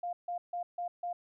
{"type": "tone bursts", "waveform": "sine", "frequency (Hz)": 702, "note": "F5", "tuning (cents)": 9, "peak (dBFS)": -33, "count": 5, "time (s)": [0.03, 1.13], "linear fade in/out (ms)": 5, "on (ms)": 100, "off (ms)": 150, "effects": []}